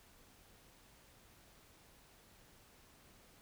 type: silence
effects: pink hiss -64 dBFS RMS until 3.41 s